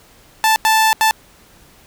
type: tone bursts at uneven times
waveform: sawtooth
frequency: 880 Hz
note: A5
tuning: in tune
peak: -7 dBFS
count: 3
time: 0.44-0.56 / 0.65-0.93 / 1.01-1.11 s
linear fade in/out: 0 ms
effects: pink hiss -48 dBFS RMS until 1.86 s